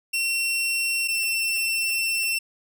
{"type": "tone pair in turn", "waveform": "sawtooth", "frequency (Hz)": [2720, 2697], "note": ["F7", "E7"], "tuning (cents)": [-46, 39], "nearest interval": "unison", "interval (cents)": 15, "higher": "first", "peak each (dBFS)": -19, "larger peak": "neither", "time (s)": [[0.13, 1.08], [1.08, 2.39]], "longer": "second", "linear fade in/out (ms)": 10, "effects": []}